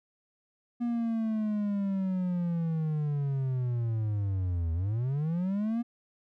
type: linear two-way sweep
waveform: triangle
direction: down then up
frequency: 240.4 to 80.2 to 240.4 Hz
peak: -25 dBFS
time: 0.8-5.83 s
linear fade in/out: 20 ms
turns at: 4.73 s
effects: none